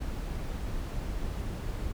brown noise, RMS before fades -34 dBFS, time 0-1.93 s, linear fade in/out 20 ms, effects none

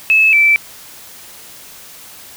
sine tone pair in turn, 2600 / 2326 Hz, E7 / D7, -24 / -17 cents, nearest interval major second, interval 193 cents, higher first, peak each -7 dBFS, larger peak neither, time 0.1-0.33 / 0.33-0.56 s, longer neither, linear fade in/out 0 ms, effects white hiss -37 dBFS RMS until 2.36 s

